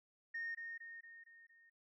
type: tone with echo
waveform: sine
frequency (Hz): 1843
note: A#6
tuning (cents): -20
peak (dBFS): -39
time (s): 0.34-0.55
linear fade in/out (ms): 10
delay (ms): 230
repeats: 5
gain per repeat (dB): -5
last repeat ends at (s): 1.7
effects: noise-tail reverb RT60 0.2 s tail -25 dB re dry + tanh soft clip ceiling -36 dBFS